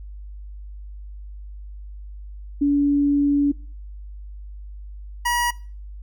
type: tone pair in turn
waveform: sine / 25% pulse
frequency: 285.9 / 961.6 Hz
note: D4 / B5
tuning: -46 / -46 cents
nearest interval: octave + major sixth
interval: 2100 cents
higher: second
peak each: -15 dBFS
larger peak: neither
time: 2.61-3.52 / 5.25-5.51 s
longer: first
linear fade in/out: 10 ms
effects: noise-tail reverb RT60 0.4 s tail -22 dB re dry + added 50 Hz sine -34 dBFS peak until 6.02 s